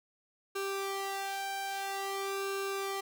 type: tone with flanger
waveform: sawtooth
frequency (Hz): 392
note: G4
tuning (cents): 0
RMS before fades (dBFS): -36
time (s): 0.55-3.01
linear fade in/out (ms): 10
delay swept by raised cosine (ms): 0.75 to 1.28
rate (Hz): 0.5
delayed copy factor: +0.85
effects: none